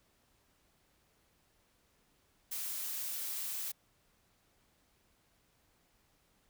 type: noise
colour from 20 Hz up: blue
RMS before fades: -39 dBFS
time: 2.51-3.72 s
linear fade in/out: 10 ms
effects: pink hiss -72 dBFS RMS until 6.49 s